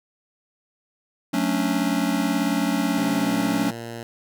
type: chord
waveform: square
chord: D major seventh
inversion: first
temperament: just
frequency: 183.54 / 220.2 / 275.3 / 293.7 Hz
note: F#3 / A3 / C#4 / D4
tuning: -14 / +2 / -12 / 0 cents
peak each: -28 / -27 / -25 / -28 dBFS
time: 1.33-3.71 s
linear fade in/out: 10 ms
type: tone with pitch glide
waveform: 10% pulse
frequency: 130 to 116.49 Hz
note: C3 to A#2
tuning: -11 to -1 cents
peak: -24 dBFS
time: 2.98-4.03 s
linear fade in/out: 0 ms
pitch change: -190 cents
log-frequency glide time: 3.21-3.35 s
effects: none